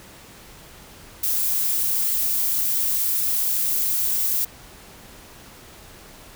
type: noise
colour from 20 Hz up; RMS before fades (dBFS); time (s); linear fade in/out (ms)
violet; -22; 1.23-4.45; 5
effects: pink hiss -45 dBFS RMS until 6.35 s